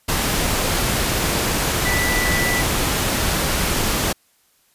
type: tone in noise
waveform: sine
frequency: 1975.5 Hz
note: B6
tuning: in tune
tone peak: -21 dBFS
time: 1.85-2.62 s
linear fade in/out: 10 ms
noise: pink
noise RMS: -20 dBFS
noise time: 0.08-4.13 s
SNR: -4 dB
effects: white hiss -60 dBFS RMS until 4.74 s + resampled to 32000 Hz